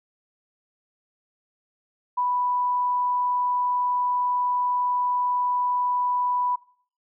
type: tone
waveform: sine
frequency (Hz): 987.8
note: B5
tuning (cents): 0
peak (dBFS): -21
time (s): 2.17-6.56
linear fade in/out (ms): 10
effects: noise-tail reverb RT60 0.5 s tail -20 dB re dry